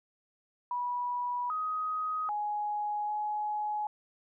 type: tone with pitch steps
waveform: sine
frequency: 977 / 1256 / 835 / 842 Hz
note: B5 / D#6 / G#5 / G#5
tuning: -19 / +16 / +9 / +24 cents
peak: -30 dBFS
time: 0.71-3.87 s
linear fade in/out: 2 ms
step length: 790 ms
effects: none